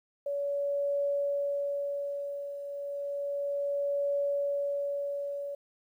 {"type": "tone with tremolo", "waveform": "sine", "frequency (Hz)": 567, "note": "C#5", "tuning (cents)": 39, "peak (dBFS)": -26, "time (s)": [0.26, 5.55], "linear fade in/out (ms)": 5, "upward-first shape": "triangle", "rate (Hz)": 0.32, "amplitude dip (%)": 70, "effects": ["11-bit"]}